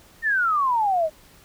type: exponential sweep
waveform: sine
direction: down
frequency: 1857 to 606 Hz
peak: -18 dBFS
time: 0.22-1.1 s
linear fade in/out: 50 ms
effects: pink hiss -52 dBFS RMS until 1.44 s